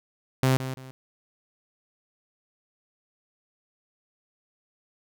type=tone with echo; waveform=sawtooth; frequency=130.81 Hz; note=C3; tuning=in tune; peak=-15 dBFS; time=0.43-0.57 s; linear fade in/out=0 ms; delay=170 ms; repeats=2; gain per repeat=-11 dB; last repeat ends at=0.91 s; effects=none